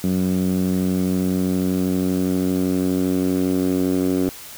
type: tone with band-pass filter sweep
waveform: 10% pulse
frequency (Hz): 92.5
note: F#2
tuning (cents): 0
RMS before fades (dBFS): -20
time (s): 0.04-4.29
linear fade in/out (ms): 0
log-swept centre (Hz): 190 to 290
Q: 2.2
effects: white hiss -38 dBFS RMS until 4.57 s